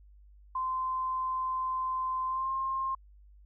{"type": "tone with pitch glide", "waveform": "sine", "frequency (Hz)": [1036, 1062.7], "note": ["C6", "C6"], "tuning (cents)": [-17, 27], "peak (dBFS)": -29, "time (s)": [0.55, 2.95], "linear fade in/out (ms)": 5, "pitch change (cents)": 44, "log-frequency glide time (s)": [2.26, 2.51], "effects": ["added 50 Hz sine -53 dBFS peak until 3.45 s"]}